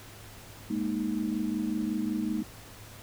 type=chord; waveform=sine; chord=Ab suspended second; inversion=none; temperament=equal; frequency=207.7 / 233.1 / 311.1 Hz; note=Ab3 / Bb3 / Eb4; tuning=0 / 0 / 0 cents; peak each=-32 dBFS; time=0.7-2.43 s; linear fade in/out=5 ms; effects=added 105 Hz sine -51 dBFS peak until 3.02 s + pink hiss -49 dBFS RMS until 3.02 s